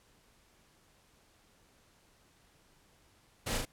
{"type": "noise with echo", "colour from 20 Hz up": "pink", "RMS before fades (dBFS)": -35, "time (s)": [3.46, 3.58], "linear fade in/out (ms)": 10, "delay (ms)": 37, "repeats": 2, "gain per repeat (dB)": -2, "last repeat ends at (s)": 3.654, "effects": ["pink hiss -66 dBFS RMS until 3.72 s", "low-pass 12000 Hz 12 dB/octave"]}